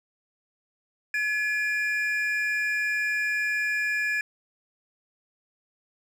triangle tone pair together, 1701.9 / 2400 Hz, G#6 / D7, +42 / +37 cents, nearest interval tritone, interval 595 cents, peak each -24 / -27 dBFS, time 1.14-4.21 s, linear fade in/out 2 ms, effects none

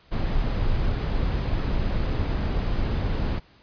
brown noise, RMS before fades -24 dBFS, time 0.11-3.4 s, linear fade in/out 20 ms, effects pink hiss -56 dBFS RMS until 3.62 s + resampled to 11025 Hz

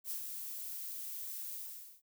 violet noise with ADSR envelope, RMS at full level -38 dBFS, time 0.04-2.02 s, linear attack 68 ms, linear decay 100 ms, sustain -5 dB, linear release 470 ms, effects none

